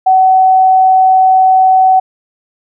sine tone, 754 Hz, F#5, 32 cents sharp, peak -4 dBFS, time 0.06-2 s, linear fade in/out 10 ms, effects none

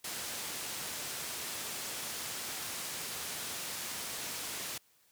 white low-pass noise, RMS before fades -40 dBFS, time 0.04-4.78 s, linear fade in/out 5 ms, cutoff 11000 Hz, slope 12 dB/octave, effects white hiss -68 dBFS RMS until 5.11 s + high-pass 80 Hz 12 dB/octave

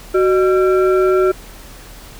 sine tone with frequency modulation, 373.5 Hz, F#4, 16 cents sharp, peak -10 dBFS, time 0.14-1.32 s, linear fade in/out 10 ms, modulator 985 Hz, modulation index 0.65, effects added 40 Hz sine -37 dBFS peak until 2.19 s + pink hiss -39 dBFS RMS until 2.19 s

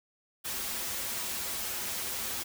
white noise with comb filter, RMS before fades -35 dBFS, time 0.44-2.44 s, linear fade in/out 20 ms, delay 6.7 ms, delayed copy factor -0.65, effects none

